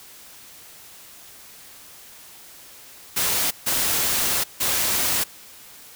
white noise bursts at uneven times, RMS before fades -22 dBFS, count 3, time 3.16-3.51 / 3.66-4.44 / 4.6-5.24 s, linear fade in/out 10 ms, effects white hiss -45 dBFS RMS until 5.95 s

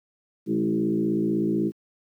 sine tone with frequency modulation, 265.4 Hz, C4, 25 cents sharp, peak -20 dBFS, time 0.46-1.72 s, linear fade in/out 50 ms, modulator 56.1 Hz, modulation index 2, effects high-pass 150 Hz 12 dB/octave + 10-bit

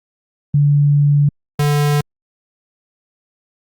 sine / square tone pair in turn, 144.6 / 146.45 Hz, D3 / D3, -27 / -5 cents, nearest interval unison, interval 22 cents, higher second, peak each -9 / -13 dBFS, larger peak first, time 0.54-1.29 / 1.59-2.01 s, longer first, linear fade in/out 5 ms, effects Opus 32 kbps

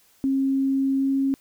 sine tone with pitch glide, 269.9 to 271.5 Hz, C#4 to C#4, -46 to -36 cents, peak -19 dBFS, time 0.24-1.34 s, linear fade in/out 0 ms, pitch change +10 cents, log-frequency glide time 0.97-1.08 s, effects white hiss -59 dBFS RMS until 1.4 s

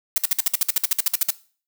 blue noise bursts, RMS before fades -18 dBFS, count 16, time 0.16-1.305 s, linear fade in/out 2 ms, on 20 ms, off 55 ms, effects noise-tail reverb RT60 0.4 s tail -18 dB re dry

